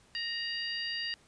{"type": "harmonic tone with a mistuned harmonic", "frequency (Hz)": 947, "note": "A#5", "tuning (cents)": 27, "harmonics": [2, 3, 4, 5], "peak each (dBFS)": [-38, -38, -47, -37], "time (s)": [0.15, 1.14], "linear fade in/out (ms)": 0, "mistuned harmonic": 2, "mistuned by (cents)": -33, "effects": ["pink hiss -63 dBFS RMS until 1.27 s", "resampled to 22050 Hz"]}